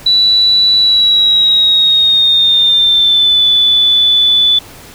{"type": "tone with pitch glide", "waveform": "sine", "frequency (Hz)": [3951, 3480], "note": ["B7", "A7"], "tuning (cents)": [0, -20], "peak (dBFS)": -6, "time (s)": [0.06, 4.59], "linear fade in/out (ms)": 5, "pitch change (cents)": -220, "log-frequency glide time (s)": [0.78, 3.46], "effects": ["pink hiss -35 dBFS RMS until 4.94 s"]}